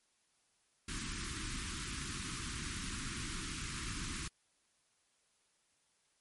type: band-stop noise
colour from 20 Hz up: pink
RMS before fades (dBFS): -41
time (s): 0.88-4.28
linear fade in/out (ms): 5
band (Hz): 350 to 1100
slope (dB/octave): 48
effects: white hiss -75 dBFS RMS until 6.2 s + MP3 48 kbps